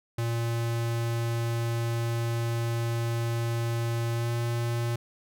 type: tone with pitch glide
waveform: square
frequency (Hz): 116.54 to 117.83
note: A#2 to A#2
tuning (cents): 0 to +19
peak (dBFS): -27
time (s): 0.18-4.96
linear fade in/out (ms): 5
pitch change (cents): +19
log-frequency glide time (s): 4.14-4.3
effects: none